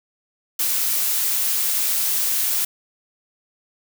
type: noise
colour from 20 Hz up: blue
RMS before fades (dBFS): -21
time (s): 0.59-2.65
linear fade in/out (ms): 5
effects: none